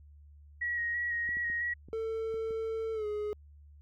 sine tone with vibrato, 1900 Hz, A#6, 33 cents sharp, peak -30 dBFS, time 0.61-1.74 s, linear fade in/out 10 ms, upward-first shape square, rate 3 Hz, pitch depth 18 cents each way
clicks, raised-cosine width 3 ms, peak -37 dBFS, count 6, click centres 1.291 / 1.37 / 1.5 / 1.886 / 2.342 / 2.508 s
triangle tone with pitch glide, 446.9 to 419.4 Hz, A4 to G#4, +27 to +17 cents, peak -30 dBFS, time 1.93-3.33 s, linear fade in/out 0 ms, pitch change -110 cents, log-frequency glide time 2.93-3.06 s
effects added 73 Hz sine -52 dBFS peak until 3.81 s

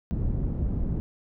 pink low-pass noise, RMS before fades -27 dBFS, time 0.11-1 s, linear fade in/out 0 ms, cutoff 220 Hz, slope 12 dB/octave, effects none

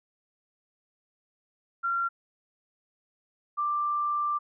sine tone pair in turn, 1375 / 1180.7 Hz, F6 / D6, -27 / +9 cents, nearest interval minor third, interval 264 cents, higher first, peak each -25 dBFS, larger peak neither, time 1.83-2.09 / 3.57-4.39 s, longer second, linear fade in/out 20 ms, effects none

